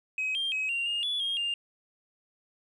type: tone with pitch steps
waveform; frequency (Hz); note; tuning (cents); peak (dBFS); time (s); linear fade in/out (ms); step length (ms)
sine; 2537 / 3189 / 2546 / 2767 / 2832 / 3428 / 3242 / 2804; D#7 / G7 / D#7 / F7 / F7 / A7 / G#7 / F7; +33 / +29 / +39 / -17 / +23 / -46 / -42 / +6; -26; 0.18-1.54; 2; 170
effects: tanh soft clip ceiling -25 dBFS + 11-bit